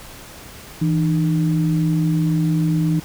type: tone pair together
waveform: sine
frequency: 163.1 / 304 Hz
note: E3 / D#4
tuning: -18 / -40 cents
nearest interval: major seventh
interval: 1078 cents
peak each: -16 / -22 dBFS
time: 0.81-3 s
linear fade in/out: 10 ms
effects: pink hiss -39 dBFS RMS until 3.04 s